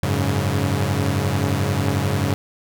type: chord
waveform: sawtooth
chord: F# suspended second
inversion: none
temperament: equal with one note detuned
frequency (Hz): 92.5 / 103.83 / 139.96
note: F#2 / G#2 / C#3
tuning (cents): 0 / 0 / +17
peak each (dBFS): -19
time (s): 0.03-2.34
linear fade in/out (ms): 0
effects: none